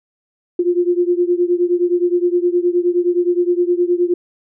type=beating tone pair; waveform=sine; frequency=349.2 / 358.8 Hz; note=F4 / F4; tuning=0 / +47 cents; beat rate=9.6 Hz; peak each=-15 / -17 dBFS; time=0.59-4.14 s; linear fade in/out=5 ms; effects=none